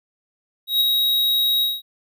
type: tone with ADSR envelope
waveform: square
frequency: 3809 Hz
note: A#7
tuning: 37 cents sharp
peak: -14 dBFS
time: 0.67-1.82 s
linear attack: 140 ms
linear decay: 7 ms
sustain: -3 dB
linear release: 200 ms
effects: none